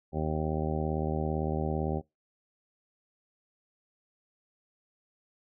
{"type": "harmonic tone", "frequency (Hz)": 77.78, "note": "D#2", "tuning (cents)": 0, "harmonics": [1, 2, 3, 4, 5, 6, 7, 8, 9, 10], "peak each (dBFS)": [-34, -33, -36, -40, -36, -43, -38, -43, -45, -39], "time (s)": [0.12, 2.02], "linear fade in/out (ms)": 50, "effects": ["noise-tail reverb RT60 0.2 s tail -23 dB re dry"]}